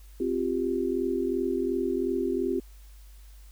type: chord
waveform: sine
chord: C suspended fourth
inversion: none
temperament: equal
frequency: 261.6 / 349.2 / 392 Hz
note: C4 / F4 / G4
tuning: 0 / 0 / 0 cents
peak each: -30 / -29 / -29 dBFS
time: 0.2-2.6 s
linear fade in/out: 5 ms
effects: added 50 Hz sine -46 dBFS peak until 3.51 s + white hiss -60 dBFS RMS until 3.51 s